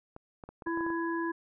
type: clicks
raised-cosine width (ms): 1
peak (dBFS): -30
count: 9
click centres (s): 0.164 / 0.438 / 0.49 / 0.622 / 0.671 / 0.774 / 0.808 / 0.865 / 0.903
type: harmonic tone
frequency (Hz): 333.8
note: E4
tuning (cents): +22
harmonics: 1 / 3 / 5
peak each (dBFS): -31 / -36 / -38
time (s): 0.66-1.32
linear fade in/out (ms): 10
effects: none